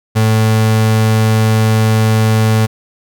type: tone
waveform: 35% pulse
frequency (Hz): 110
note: A2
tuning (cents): 0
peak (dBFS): -7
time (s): 0.15-2.67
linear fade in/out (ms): 20
effects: none